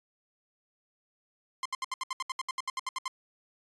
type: tone bursts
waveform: sawtooth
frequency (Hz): 1046.5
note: C6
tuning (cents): 0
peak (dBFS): -27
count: 16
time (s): 1.63-3.08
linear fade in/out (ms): 2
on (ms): 25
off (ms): 70
effects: resampled to 22050 Hz

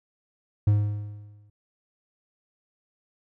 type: tone with exponential decay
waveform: triangle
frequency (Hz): 103.83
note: G#2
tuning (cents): 0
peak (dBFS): -13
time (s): 0.67-1.5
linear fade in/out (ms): 5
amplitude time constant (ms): 180
effects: none

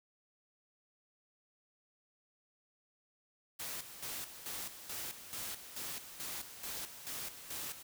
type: noise with tremolo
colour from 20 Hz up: white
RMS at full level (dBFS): -42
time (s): 3.59-7.83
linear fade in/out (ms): 10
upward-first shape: square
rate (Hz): 2.3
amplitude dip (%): 65
effects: none

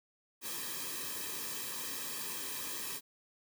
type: noise with comb filter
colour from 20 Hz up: white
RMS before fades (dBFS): -40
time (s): 0.41-3.01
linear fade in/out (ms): 50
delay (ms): 1.4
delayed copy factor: -1
effects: none

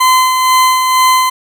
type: tone with tremolo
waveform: 40% pulse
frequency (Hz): 1027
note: C6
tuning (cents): -33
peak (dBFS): -5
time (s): 0-1.3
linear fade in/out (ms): 10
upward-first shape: sine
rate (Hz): 2.1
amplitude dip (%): 40
effects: none

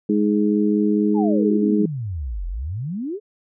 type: harmonic tone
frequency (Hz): 104.4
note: G#2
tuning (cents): +10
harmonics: 2 / 3 / 4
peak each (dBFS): -18 / -20 / -23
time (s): 0.09-1.86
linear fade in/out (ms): 5
type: exponential two-way sweep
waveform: sine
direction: down then up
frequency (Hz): 910 to 40.7 to 445.5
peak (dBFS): -24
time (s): 1.14-3.2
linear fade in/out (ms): 50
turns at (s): 2.47
effects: none

